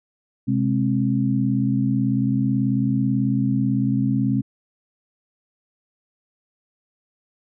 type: tone cluster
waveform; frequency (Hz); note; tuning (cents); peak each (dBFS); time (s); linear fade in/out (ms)
sine; 128.3 / 208.8 / 267; C3 / G#3 / C4; -34 / +10 / +35; -22; 0.47-4.42; 20
effects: none